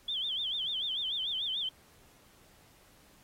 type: tone with vibrato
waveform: sine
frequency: 3322 Hz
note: G#7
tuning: in tune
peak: -31 dBFS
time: 0.08-1.69 s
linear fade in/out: 5 ms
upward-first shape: sine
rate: 6.8 Hz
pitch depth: 160 cents each way
effects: pink hiss -62 dBFS RMS until 3.23 s + AAC 48 kbps